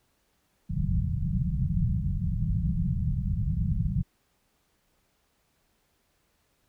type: low-pass noise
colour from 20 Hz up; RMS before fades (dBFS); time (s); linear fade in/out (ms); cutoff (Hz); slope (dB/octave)
white; -27; 0.69-4.03; 20; 190; 96
effects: pink hiss -71 dBFS RMS until 6.68 s